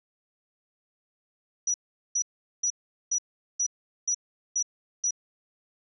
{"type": "tone bursts", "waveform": "sine", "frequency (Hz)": 5860, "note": "F#8", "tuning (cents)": -18, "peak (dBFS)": -23, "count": 8, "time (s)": [1.67, 5.108], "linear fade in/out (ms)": 5, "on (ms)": 71, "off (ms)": 410, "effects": []}